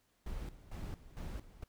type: noise with tremolo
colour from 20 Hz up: brown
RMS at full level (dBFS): -42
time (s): 0.26-1.64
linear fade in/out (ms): 5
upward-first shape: square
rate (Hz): 2.2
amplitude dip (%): 80
effects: pink hiss -75 dBFS RMS until 1.68 s